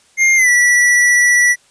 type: tone with pitch glide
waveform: square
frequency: 2117 to 1952.5 Hz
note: C7 to B6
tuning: +20 to -20 cents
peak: -9 dBFS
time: 0.17-1.56 s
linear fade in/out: 50 ms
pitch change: -140 cents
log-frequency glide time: 0.36-0.49 s
effects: white hiss -52 dBFS RMS until 1.7 s + resampled to 22050 Hz